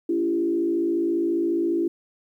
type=tone with frequency modulation; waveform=sine; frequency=337.5 Hz; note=E4; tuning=41 cents sharp; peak=-20 dBFS; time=0.09-1.88 s; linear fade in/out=5 ms; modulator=54.6 Hz; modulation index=0.78; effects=10-bit